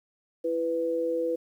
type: tone pair together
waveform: sine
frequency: 333.5 / 496.2 Hz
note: E4 / B4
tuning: +20 / +8 cents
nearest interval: perfect fifth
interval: 688 cents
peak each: -31 / -26 dBFS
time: 0.44-1.36 s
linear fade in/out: 10 ms
effects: 10-bit